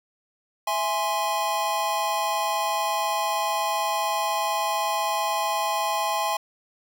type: chord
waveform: square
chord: E augmented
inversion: none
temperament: equal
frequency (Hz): 659.3 / 830.6 / 1046.5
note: E5 / G#5 / B#5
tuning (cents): 0 / 0 / 0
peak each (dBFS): -31 / -27 / -28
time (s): 0.67-6.37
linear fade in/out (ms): 5
effects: none